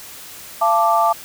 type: chord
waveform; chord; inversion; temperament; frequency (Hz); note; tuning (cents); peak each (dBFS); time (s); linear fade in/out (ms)
sine; D minor; first; equal with one note detuned; 682.5 / 880 / 1174.7; F5 / A5 / D6; -40 / 0 / 0; -17; 0.61-1.13; 10
effects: white hiss -37 dBFS RMS until 1.24 s